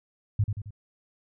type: tone with echo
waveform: sine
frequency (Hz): 103.83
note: G#2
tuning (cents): 0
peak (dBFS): -19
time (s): 0.39-0.44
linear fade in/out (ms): 5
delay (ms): 89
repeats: 3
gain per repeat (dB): -6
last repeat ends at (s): 0.707
effects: none